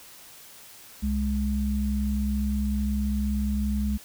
sine tone pair together, 65.41 / 207.7 Hz, C2 / G#3, 0 / 0 cents, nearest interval octave + minor sixth, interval 2000 cents, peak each -26 dBFS, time 1.02-3.98 s, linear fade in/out 20 ms, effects white hiss -48 dBFS RMS until 4.04 s

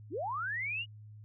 sine linear sweep, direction up, 240 to 2933 Hz, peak -33 dBFS, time 0.1-0.86 s, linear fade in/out 50 ms, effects added 106 Hz sine -48 dBFS peak until 1.24 s

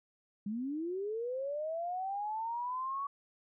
sine linear sweep, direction up, 197.1 to 1129 Hz, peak -34 dBFS, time 0.46-3.07 s, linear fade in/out 5 ms, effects none

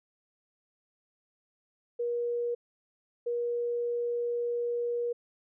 sine tone bursts at uneven times, 477.3 Hz, A#4, 41 cents sharp, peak -28 dBFS, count 2, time 1.99-2.55 / 3.26-5.13 s, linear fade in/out 10 ms, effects none

